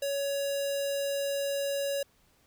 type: tone with notch filter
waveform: square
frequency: 560 Hz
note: C#5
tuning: 18 cents sharp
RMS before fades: -31 dBFS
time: 0.02-2.03 s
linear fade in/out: 5 ms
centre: 1200 Hz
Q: 0.59
effects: pink hiss -66 dBFS RMS until 2.46 s